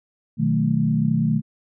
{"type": "chord", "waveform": "sine", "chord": "B dominant seventh", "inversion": "none", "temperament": "equal", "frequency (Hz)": [123.47, 155.56, 185, 220], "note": ["B2", "D#3", "F#3", "A3"], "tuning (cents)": [0, 0, 0, 0], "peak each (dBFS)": [-25, -21, -26, -21], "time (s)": [0.37, 1.42], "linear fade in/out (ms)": 50, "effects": []}